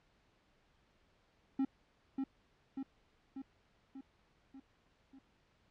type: tone with echo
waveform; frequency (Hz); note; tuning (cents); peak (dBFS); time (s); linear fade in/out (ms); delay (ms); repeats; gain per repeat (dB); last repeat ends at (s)
triangle; 268.9; C4; +47; -28; 1.59-1.65; 5; 590; 6; -4; 5.19
effects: pink hiss -72 dBFS RMS until 5.7 s + low-pass 4000 Hz 12 dB/octave